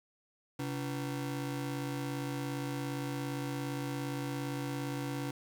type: ring-modulated tone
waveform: 35% pulse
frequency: 208.8 Hz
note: G#3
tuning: 10 cents sharp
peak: -30 dBFS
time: 0.59-5.31 s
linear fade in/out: 5 ms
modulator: 75.7 Hz
effects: 10-bit